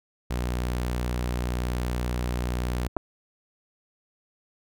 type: tone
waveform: sawtooth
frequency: 61 Hz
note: B1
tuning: 21 cents flat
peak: -22 dBFS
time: 0.3-2.88 s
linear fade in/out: 10 ms
type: clicks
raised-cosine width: 1 ms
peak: -15 dBFS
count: 2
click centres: 2.966 / 2.969 s
effects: none